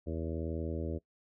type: harmonic tone with a mistuned harmonic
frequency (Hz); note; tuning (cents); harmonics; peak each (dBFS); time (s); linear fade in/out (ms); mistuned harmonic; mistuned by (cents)
81; E2; -30; 1 / 2 / 3 / 4 / 5 / 6 / 7 / 8; -37 / -43 / -42 / -41 / -44 / -45 / -45 / -54; 0.06-0.99; 20; 8; +21
effects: noise-tail reverb RT60 0.1 s tail -20 dB re dry